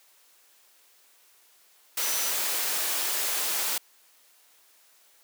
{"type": "tone in noise", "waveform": "sine", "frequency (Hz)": 5940, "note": "F#8", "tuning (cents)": 6, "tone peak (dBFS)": -33, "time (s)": [2.02, 2.3], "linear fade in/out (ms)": 5, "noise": "white", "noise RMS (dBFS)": -28, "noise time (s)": [1.97, 3.78], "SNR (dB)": -8, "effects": ["white hiss -60 dBFS RMS until 5.23 s", "high-pass 400 Hz 12 dB/octave"]}